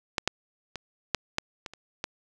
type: clicks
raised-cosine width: 0.2 ms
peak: -8 / -6 / -18 / -6 / -8 / -19 / -27 / -13 dBFS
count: 8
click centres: 0.182 / 0.276 / 0.757 / 1.147 / 1.384 / 1.662 / 1.736 / 2.041 s
effects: none